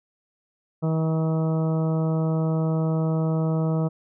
harmonic tone, 160 Hz, D#3, 49 cents sharp, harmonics 1 / 2 / 3 / 4 / 5 / 6 / 7 / 8, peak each -21 / -31 / -31 / -33 / -41 / -42 / -44 / -42 dBFS, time 0.82-3.89 s, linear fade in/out 20 ms, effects none

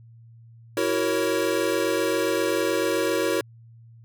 square chord, F# dominant seventh, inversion third, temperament equal with one note detuned, 329.6 / 376.9 / 466.2 / 554.4 Hz, E4 / F#4 / A#4 / C#5, 0 / +32 / 0 / 0 cents, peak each -28 dBFS, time 0.77-3.41 s, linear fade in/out 2 ms, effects added 115 Hz sine -46 dBFS peak until 4.04 s

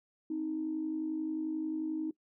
sine tone pair together, 263 / 314.3 Hz, C4 / D#4, +9 / +18 cents, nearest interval minor third, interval 309 cents, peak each -40 / -32 dBFS, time 0.3-2.11 s, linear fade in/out 5 ms, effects noise-tail reverb RT60 0.1 s tail -20 dB re dry + tanh soft clip ceiling -25 dBFS

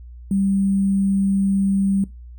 sine tone with sample-and-hold, 195.6 Hz, G3, 4 cents flat, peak -16 dBFS, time 0.31-2.04 s, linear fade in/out 2 ms, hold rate 8820 Hz, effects noise-tail reverb RT60 0.2 s tail -20 dB re dry + added 60 Hz sine -36 dBFS peak until 2.38 s

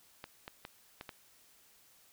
clicks, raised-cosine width 0.3 ms, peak -27 dBFS, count 5, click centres 0.241 / 0.479 / 0.651 / 1.011 / 1.092 s, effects white hiss -64 dBFS RMS until 2.12 s

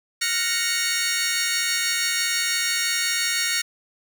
15% pulse chord, Gb major seventh, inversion third, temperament equal, 1396.9 / 1480 / 1864.7 / 2217 Hz, F6 / Gb6 / Bb6 / Db7, 0 / 0 / 0 / 0 cents, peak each -24 / -25 / -19 / -19 dBFS, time 0.21-3.62 s, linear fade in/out 10 ms, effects none

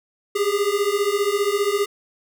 square beating tone pair, 397.8 / 412.8 Hz, G4 / G#4, +25 / -10 cents, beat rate 15 Hz, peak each -23 / -22 dBFS, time 0.35-1.86 s, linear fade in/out 10 ms, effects none

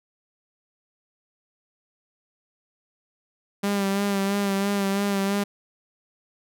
sawtooth tone with vibrato, 198.8 Hz, G3, 25 cents sharp, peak -18 dBFS, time 3.63-5.44 s, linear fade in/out 10 ms, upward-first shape sine, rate 3 Hz, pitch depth 32 cents each way, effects none

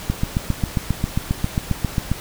click train, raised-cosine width 5 ms, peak -6 dBFS, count 16, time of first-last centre 0.1-2.116 s, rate 7.44 Hz, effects pink hiss -34 dBFS RMS until 2.2 s

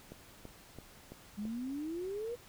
click train, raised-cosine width 2 ms, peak -33 dBFS, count 5, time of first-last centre 0.12-1.453 s, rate 3 Hz
sine exponential sweep, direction up, 200.2 to 491.1 Hz, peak -36 dBFS, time 1.37-2.36 s, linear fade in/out 20 ms
effects pink hiss -57 dBFS RMS until 2.48 s

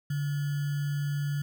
sine tone with sample-and-hold, 144.3 Hz, D3, 30 cents flat, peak -27 dBFS, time 0.1-1.42 s, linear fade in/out 5 ms, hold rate 1575 Hz, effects none

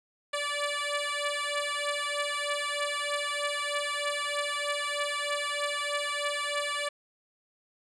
10% pulse beating tone pair, 579 / 582.2 Hz, D5 / D5, -25 / -15 cents, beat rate 3.2 Hz, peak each -24 dBFS, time 0.33-6.89 s, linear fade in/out 10 ms, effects resampled to 22050 Hz

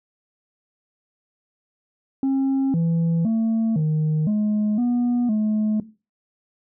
sine tone with pitch steps, 269.5 / 166.4 / 224.5 / 154.8 / 211 / 242.8 / 214.2 Hz, C#4 / E3 / A3 / D#3 / G#3 / B3 / A3, -49 / +17 / +35 / -9 / +28 / -29 / -46 cents, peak -15 dBFS, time 2.23-5.8 s, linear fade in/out 2 ms, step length 510 ms, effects noise-tail reverb RT60 0.3 s tail -17 dB re dry + tanh soft clip ceiling -17 dBFS

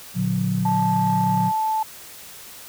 sine chord, Bb augmented, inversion none, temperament just, 116.54 / 145.68 / 182.1 Hz, Bb2 / D3 / F#3, 0 / -14 / -27 cents, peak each -25 / -26 / -21 dBFS, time 0.14-1.52 s, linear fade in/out 50 ms
sine tone, 875 Hz, A5, 10 cents flat, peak -19 dBFS, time 0.65-1.83 s, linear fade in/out 5 ms
effects tanh soft clip ceiling -10 dBFS + white hiss -41 dBFS RMS until 2.68 s

